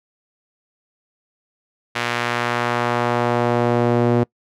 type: tone with band-pass filter sweep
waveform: sawtooth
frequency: 120 Hz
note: B2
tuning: 49 cents flat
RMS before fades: -19 dBFS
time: 1.95-4.24 s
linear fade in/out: 10 ms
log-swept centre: 2200 to 370 Hz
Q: 0.9
effects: noise-tail reverb RT60 0.1 s tail -25 dB re dry